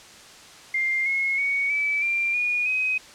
sine tone with pitch steps, 2105 / 2169 / 2235 / 2303 / 2374 / 2446 / 2521 Hz, C7 / C#7 / C#7 / D7 / D7 / D#7 / D#7, +10 / -38 / +14 / -34 / +18 / -30 / +22 cents, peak -21 dBFS, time 0.74-2.98 s, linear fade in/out 5 ms, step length 320 ms, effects white hiss -46 dBFS RMS until 3.14 s + low-pass 7000 Hz 12 dB/octave

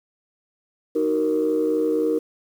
sine chord, D# minor, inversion none, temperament equal with one note detuned, 311.1 / 374.7 / 466.2 Hz, D#4 / F#4 / A#4, 0 / +22 / 0 cents, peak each -22 / -26 / -20 dBFS, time 0.95-2.19 s, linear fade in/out 10 ms, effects tanh soft clip ceiling -12 dBFS + 8-bit

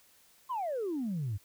sine exponential sweep, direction down, 1085 to 93.5 Hz, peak -30 dBFS, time 0.49-1.38 s, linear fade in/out 20 ms, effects tanh soft clip ceiling -28 dBFS + white hiss -63 dBFS RMS until 1.44 s

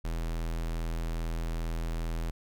square tone, 41.2 Hz, E1, in tune, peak -31 dBFS, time 0.04-2.31 s, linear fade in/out 10 ms, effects none

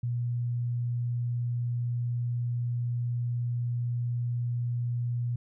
sine tone, 120.5 Hz, B2, 42 cents flat, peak -27 dBFS, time 0.03-5.36 s, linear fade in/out 5 ms, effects none

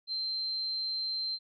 sine tone, 4128 Hz, C8, 24 cents flat, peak -31 dBFS, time 0.07-1.39 s, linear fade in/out 50 ms, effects none

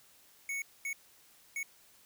square tone bursts at uneven times, 2217 Hz, C#7, in tune, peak -35 dBFS, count 3, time 0.49-0.62 / 0.85-0.93 / 1.56-1.63 s, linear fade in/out 2 ms, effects white hiss -62 dBFS RMS until 2.05 s

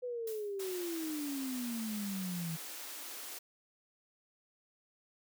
sine exponential sweep, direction down, 503 to 160 Hz, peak -36 dBFS, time 0.02-2.57 s, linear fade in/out 20 ms
blue noise with exponential decay, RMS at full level -44 dBFS, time 0.27-0.68 s, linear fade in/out 5 ms, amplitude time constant 89 ms
white high-pass noise, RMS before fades -45 dBFS, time 0.59-3.39 s, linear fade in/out 10 ms, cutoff 250 Hz, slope 96 dB/octave
effects none

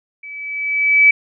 sine tone with level ramp, 2296 Hz, D7, 40 cents flat, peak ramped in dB -31 to -5 dBFS, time 0.23-1.11 s, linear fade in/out 5 ms, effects none

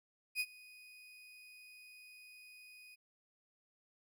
35% pulse tone with ADSR envelope, 2489 Hz, D#7, in tune, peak -30 dBFS, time 0.35-2.96 s, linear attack 52 ms, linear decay 51 ms, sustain -23 dB, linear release 22 ms, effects none

